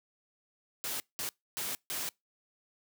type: noise bursts at uneven times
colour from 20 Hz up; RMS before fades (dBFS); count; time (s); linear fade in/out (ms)
white; -36; 4; 0.84-1 / 1.19-1.29 / 1.57-1.75 / 1.9-2.09; 0
effects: noise-tail reverb RT60 0.2 s tail -26 dB re dry + high-pass 100 Hz 12 dB/octave